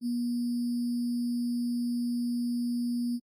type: tone with sample-and-hold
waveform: sine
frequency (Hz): 240.4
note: B3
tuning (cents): -46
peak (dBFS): -27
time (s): 0.01-3.2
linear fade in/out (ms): 50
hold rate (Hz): 4900
effects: AAC 64 kbps